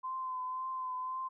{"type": "tone with vibrato", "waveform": "sine", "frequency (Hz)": 1029, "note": "C6", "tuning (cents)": -29, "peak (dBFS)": -35, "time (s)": [0.03, 1.29], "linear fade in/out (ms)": 20, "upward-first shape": "triangle", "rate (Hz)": 1.9, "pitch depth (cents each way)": 29, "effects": []}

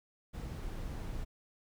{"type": "noise", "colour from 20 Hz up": "brown", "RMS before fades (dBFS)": -40, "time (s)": [0.33, 1.25], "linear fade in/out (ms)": 20, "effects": []}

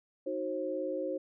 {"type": "chord", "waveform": "sine", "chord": "C diminished", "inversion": "first", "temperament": "equal with one note detuned", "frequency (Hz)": [311.1, 370, 534.6], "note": ["Eb4", "Gb4", "C5"], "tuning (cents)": [0, 0, 37], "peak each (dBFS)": [-38, -38, -34], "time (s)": [0.26, 1.18], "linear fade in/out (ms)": 10, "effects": []}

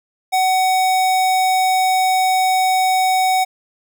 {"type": "tone", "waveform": "square", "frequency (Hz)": 750, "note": "F#5", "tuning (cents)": 23, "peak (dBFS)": -14, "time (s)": [0.32, 3.45], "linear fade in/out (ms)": 20, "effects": []}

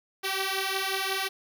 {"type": "beating tone pair", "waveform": "5% pulse", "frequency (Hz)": [382.5, 388.1], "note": ["G4", "G4"], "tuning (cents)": [-42, -17], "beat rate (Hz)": 5.6, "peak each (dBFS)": [-19, -19], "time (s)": [0.23, 1.29], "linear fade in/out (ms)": 20, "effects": []}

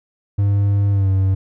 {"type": "tone with pitch glide", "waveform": "triangle", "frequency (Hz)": [100.6, 95.84], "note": ["G2", "G2"], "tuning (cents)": [45, -39], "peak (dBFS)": -11, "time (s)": [0.38, 1.35], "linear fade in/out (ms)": 10, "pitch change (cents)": -84, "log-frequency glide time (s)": [0.91, 1.09], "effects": []}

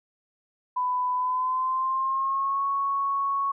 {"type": "tone with pitch glide", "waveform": "sine", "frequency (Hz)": [998, 1107.4], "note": ["B5", "C#6"], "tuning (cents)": [18, -2], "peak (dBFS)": -23, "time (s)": [0.76, 3.52], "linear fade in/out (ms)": 10, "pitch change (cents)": 180, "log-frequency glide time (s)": [1.14, 2.65], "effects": []}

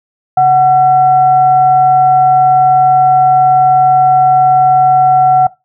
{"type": "tone with frequency modulation", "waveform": "sine", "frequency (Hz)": 743, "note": "F#5", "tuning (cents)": 7, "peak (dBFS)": -4, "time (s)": [0.37, 5.47], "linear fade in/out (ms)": 5, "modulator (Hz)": 607, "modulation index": 0.27, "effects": ["noise-tail reverb RT60 0.2 s tail -18 dB re dry"]}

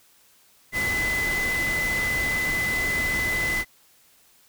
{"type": "tone in noise", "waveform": "sine", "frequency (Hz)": 2017, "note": "B6", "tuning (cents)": 36, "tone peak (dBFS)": -23, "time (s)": [0.72, 3.65], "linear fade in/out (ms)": 50, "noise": "pink", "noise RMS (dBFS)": -31, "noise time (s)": [0.72, 3.65], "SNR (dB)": 5, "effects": ["white hiss -58 dBFS RMS until 4.48 s"]}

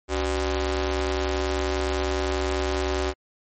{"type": "ring-modulated tone", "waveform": "sawtooth", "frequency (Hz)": 220, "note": "A3", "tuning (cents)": 0, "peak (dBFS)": -16, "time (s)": [0.08, 3.14], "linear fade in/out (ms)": 50, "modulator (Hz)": 155, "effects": ["MP3 32 kbps"]}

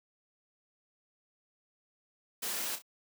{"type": "noise with echo", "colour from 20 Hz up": "white", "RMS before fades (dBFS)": -36, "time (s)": [2.42, 2.76], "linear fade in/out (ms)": 10, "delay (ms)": 31, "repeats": 2, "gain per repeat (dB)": -9, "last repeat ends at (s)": 2.822, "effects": ["high-pass 200 Hz 12 dB/octave"]}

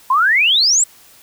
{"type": "exponential sweep", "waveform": "sine", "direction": "up", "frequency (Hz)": [990, 8000], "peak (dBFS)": -10, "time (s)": [0.1, 0.84], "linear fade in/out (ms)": 5, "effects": ["white hiss -46 dBFS RMS until 1.22 s"]}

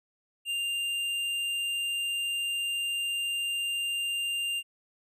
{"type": "tone with hard clipping", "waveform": "triangle", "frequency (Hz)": 2794, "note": "F7", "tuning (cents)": 0, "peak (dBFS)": -30, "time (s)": [0.45, 4.63], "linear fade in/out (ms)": 50, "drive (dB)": 12, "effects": []}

